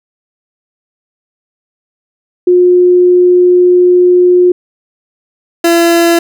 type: tone pair in turn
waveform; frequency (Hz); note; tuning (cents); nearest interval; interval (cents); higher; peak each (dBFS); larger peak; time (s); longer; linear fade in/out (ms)
sine / 30% pulse; 358.6 / 338.6; F4 / E4; +46 / +46; minor second; 100; first; -3; neither; 2.47-4.52 / 5.64-6.19; first; 5
effects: none